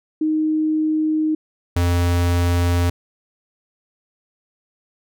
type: tone pair in turn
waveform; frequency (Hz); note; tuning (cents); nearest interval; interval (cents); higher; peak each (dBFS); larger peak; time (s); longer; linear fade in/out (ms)
sine / square; 311.1 / 87.3; D#4 / F2; 0 / 0; octave + minor seventh; 2200; first; -16; neither; 0.21-1.35 / 1.76-2.9; neither; 5
effects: none